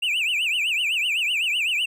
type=tone with vibrato; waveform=triangle; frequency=2656 Hz; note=E7; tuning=12 cents sharp; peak=-19 dBFS; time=0.02-1.86 s; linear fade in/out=10 ms; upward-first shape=triangle; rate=7.9 Hz; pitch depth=250 cents each way; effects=none